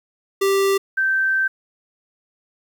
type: tone pair in turn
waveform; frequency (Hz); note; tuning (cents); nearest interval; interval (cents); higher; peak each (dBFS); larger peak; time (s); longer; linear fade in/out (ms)
square / sine; 392 / 1555.4; G4 / G6; 0 / -14; 2 octaves; 2386; second; -16; neither; 0.41-0.78 / 0.97-1.48; second; 10
effects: 9-bit